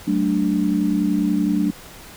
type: chord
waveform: sine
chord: D major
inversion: first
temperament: equal with one note detuned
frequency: 189.43 / 220 / 293.7 Hz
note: F#3 / A3 / D4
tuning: +41 / 0 / 0 cents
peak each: -21 / -22 / -20 dBFS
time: 0.07-1.71 s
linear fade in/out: 10 ms
effects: pink hiss -41 dBFS RMS until 2.16 s